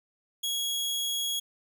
sawtooth tone, 3322 Hz, G#7, in tune, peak -25 dBFS, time 0.43-1.4 s, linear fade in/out 10 ms, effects none

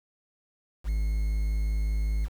triangle tone with quantisation, 52.6 Hz, G#1, 23 cents sharp, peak -22 dBFS, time 0.84-2.29 s, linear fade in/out 50 ms, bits 8, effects none

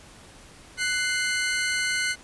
sawtooth tone pair together, 1488.4 / 2093 Hz, F#6 / C7, +10 / 0 cents, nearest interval tritone, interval 590 cents, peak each -23 dBFS, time 0.77-2.16 s, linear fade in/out 50 ms, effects pink hiss -49 dBFS RMS until 2.23 s + resampled to 24000 Hz

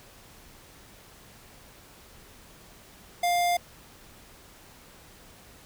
square tone, 702 Hz, F5, 9 cents sharp, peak -23 dBFS, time 3.23-3.57 s, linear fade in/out 5 ms, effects pink hiss -52 dBFS RMS until 5.65 s

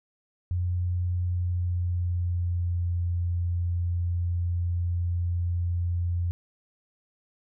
sine tone with pitch glide, 89 to 87.12 Hz, F2 to F2, +33 to -4 cents, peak -24 dBFS, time 0.51-6.31 s, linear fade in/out 0 ms, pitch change -37 cents, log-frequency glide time 1.25-2.92 s, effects none

